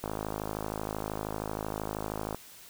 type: click train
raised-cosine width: 1 ms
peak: -19 dBFS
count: 123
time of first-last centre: 0.04-2.346 s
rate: 52.9 Hz
effects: white hiss -51 dBFS RMS until 2.69 s

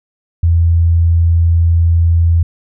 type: tone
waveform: sine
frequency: 84 Hz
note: E2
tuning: 33 cents sharp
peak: -7 dBFS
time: 0.43-2.43 s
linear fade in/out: 5 ms
effects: none

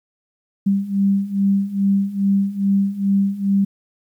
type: beating tone pair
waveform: sine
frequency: 196 / 198.4 Hz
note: G3 / G3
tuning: 0 / +21 cents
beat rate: 2.4 Hz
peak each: -20 / -17 dBFS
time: 0.66-3.65 s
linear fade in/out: 10 ms
effects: 9-bit

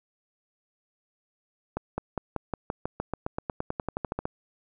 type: accelerating click train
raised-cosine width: 1 ms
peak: -15 dBFS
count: 21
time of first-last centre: 1.77-4.255 s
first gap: 210 ms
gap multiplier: 0.94
effects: none

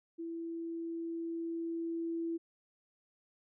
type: tone with level ramp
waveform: sine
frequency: 332.6 Hz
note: E4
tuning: 16 cents sharp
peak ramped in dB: -38 to -33 dBFS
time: 0.18-2.38 s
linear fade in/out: 20 ms
effects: none

